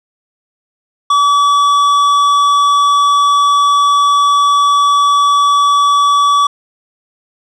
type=tone with tanh clipping; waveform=sine; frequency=1145 Hz; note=D6; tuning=44 cents flat; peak=-9 dBFS; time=1.1-6.47 s; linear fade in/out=5 ms; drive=11 dB; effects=none